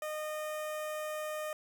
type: tone with notch filter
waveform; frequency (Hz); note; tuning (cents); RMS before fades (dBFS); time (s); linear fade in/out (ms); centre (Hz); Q
sawtooth; 613; D#5; -26; -38; 0.02-1.53; 2; 4300; 1.2
effects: none